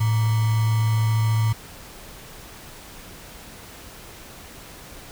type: tone with sample-and-hold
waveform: sine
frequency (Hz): 110.7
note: A2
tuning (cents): +11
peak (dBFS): -17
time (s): 0-1.53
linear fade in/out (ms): 10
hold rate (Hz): 1050
effects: pink hiss -42 dBFS RMS until 5.11 s